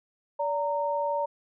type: tone pair together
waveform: sine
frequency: 577.6 / 923 Hz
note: D5 / A#5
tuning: -29 / -17 cents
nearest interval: minor sixth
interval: 812 cents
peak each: -28 / -28 dBFS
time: 0.39-1.26 s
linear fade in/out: 10 ms
effects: none

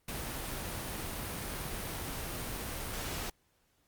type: noise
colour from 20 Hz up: pink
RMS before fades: -38 dBFS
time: 0.08-3.3 s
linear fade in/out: 5 ms
effects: pink hiss -73 dBFS RMS until 3.87 s + Opus 32 kbps

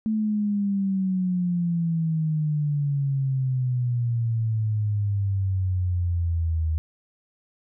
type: exponential sweep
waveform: sine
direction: down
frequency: 220 to 78.4 Hz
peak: -21 dBFS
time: 0.06-6.78 s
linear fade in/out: 0 ms
effects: none

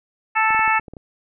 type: harmonic tone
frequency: 440.1 Hz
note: A4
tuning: in tune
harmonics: 2 / 3 / 4 / 5 / 6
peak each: -19 / -21 / -22 / -23 / -24 dBFS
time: 0.35-0.8 s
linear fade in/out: 20 ms
type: clicks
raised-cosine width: 2 ms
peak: -24 dBFS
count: 8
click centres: 0.506 / 0.547 / 0.593 / 0.678 / 0.796 / 0.882 / 0.936 / 0.968 s
effects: none

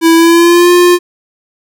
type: tone with pitch glide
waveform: square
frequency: 329.6 to 353.3 Hz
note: E4 to F4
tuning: 0 to +20 cents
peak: -4 dBFS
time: 0.01-0.99 s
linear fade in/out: 50 ms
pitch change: +120 cents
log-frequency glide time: 0.15-0.71 s
effects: none

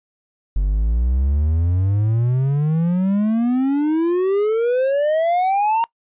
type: exponential sweep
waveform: triangle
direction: up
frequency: 46 to 932.3 Hz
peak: -13 dBFS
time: 0.56-5.84 s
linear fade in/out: 0 ms
effects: noise-tail reverb RT60 0.1 s tail -23 dB re dry + resampled to 8000 Hz

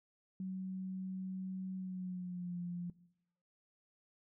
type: tone with pitch glide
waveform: sine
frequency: 187.8 to 175.22 Hz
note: F#3 to F3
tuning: +26 to +6 cents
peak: -38 dBFS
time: 0.4-2.9 s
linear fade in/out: 2 ms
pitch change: -120 cents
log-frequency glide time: 1.76-2.59 s
effects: noise-tail reverb RT60 0.8 s tail -20 dB re dry

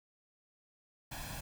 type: noise with comb filter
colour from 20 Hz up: pink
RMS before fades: -43 dBFS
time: 1.11-1.41 s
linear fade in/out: 10 ms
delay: 1.2 ms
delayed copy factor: +0.7
effects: none

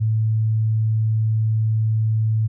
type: tone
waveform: sine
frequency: 110 Hz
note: A2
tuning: in tune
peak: -16 dBFS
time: 0-2.48 s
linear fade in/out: 20 ms
effects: none

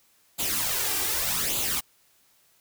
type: noise with flanger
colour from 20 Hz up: white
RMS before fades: -27 dBFS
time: 0.38-1.81 s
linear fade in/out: 20 ms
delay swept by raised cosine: 0.27 to 2.57 ms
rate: 0.84 Hz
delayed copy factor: +0.65
effects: white hiss -63 dBFS RMS until 2.6 s

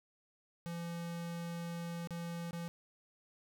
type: tone with dropouts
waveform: square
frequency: 170 Hz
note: F3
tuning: 46 cents flat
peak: -40 dBFS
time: 0.66-2.68 s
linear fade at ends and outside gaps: 0 ms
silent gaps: 2.073-2.107 / 2.509-2.531 s
effects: none

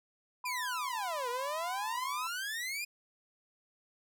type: tone with pitch glide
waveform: sine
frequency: 1000 to 1010.5 Hz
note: B5 to B5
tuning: +21 to +39 cents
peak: -37 dBFS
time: 0.44-2.27 s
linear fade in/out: 2 ms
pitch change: +18 cents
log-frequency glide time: 0.79-1.84 s
type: exponential two-way sweep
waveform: sawtooth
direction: down then up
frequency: 2489 to 470 to 2489 Hz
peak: -32 dBFS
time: 0.45-2.85 s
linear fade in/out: 10 ms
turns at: 1.29 s
effects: none

